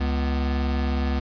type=tone pair together; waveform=square; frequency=69.28 / 246.9 Hz; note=C#2 / B3; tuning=0 / 0 cents; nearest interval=octave + minor seventh; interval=2200 cents; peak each=-23 / -30 dBFS; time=0-1.2 s; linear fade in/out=10 ms; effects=resampled to 11025 Hz